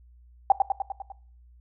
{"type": "tone with echo", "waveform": "sine", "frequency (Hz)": 784, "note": "G5", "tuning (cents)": 0, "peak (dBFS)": -12, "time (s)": [0.5, 0.52], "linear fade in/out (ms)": 2, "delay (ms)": 100, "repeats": 6, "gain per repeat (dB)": -4, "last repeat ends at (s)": 1.12, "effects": ["noise-tail reverb RT60 0.4 s tail -19 dB re dry", "added 60 Hz sine -51 dBFS peak until 1.6 s"]}